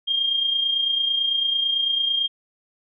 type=tone with amplitude modulation; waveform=sine; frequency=3214 Hz; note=G7; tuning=43 cents sharp; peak=-17 dBFS; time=0.07-2.28 s; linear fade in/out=20 ms; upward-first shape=sine; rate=29 Hz; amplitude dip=50%; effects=none